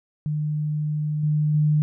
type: tone with level steps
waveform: sine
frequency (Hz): 151.1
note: D3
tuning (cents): +50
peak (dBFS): -22 / -18 / -16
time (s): 0.26-1.82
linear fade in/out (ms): 0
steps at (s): 1.23 / 1.54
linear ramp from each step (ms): 5
effects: none